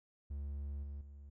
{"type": "tone with level steps", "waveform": "triangle", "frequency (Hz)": 71, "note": "C#2", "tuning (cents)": 42, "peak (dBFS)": [-37, -40, -48], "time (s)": [0.3, 1.3], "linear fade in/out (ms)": 10, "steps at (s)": [0.83, 1.01], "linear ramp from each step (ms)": 5, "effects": []}